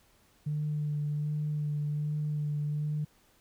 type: tone with vibrato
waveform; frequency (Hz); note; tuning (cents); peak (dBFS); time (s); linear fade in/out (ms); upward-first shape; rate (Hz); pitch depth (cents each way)
sine; 149.2; D3; +28; -28; 0.46-3.05; 10; sine; 1.3; 17
effects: tanh soft clip ceiling -24 dBFS + pink hiss -65 dBFS RMS until 3.4 s